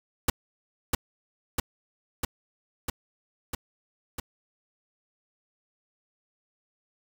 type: noise with echo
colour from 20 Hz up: pink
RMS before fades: -21 dBFS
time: 0.28-0.3 s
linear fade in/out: 5 ms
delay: 650 ms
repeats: 6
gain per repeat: -2 dB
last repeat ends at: 4.2 s
effects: none